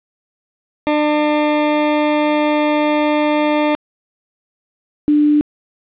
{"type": "tone pair in turn", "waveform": ["20% pulse", "sine"], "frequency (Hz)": [299.7, 296.8], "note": ["D4", "D4"], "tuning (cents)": [35, 18], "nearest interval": "unison", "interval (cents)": 17, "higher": "first", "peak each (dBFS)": [-8, -9], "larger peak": "first", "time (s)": [[0.87, 3.75], [5.08, 5.41]], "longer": "first", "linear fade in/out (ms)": 0, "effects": ["resampled to 8000 Hz", "7-bit"]}